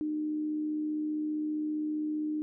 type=tone with amplitude modulation; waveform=sine; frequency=304.8 Hz; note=D#4; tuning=36 cents flat; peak=-28 dBFS; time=0.01-2.42 s; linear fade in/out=0 ms; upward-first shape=sine; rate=75.2 Hz; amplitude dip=30%; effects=none